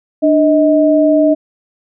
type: tone pair together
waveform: sine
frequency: 297.6 / 630 Hz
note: D4 / D#5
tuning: +23 / +21 cents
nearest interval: octave + minor second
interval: 1298 cents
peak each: -10 dBFS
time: 0.22-1.35 s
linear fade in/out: 20 ms
effects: none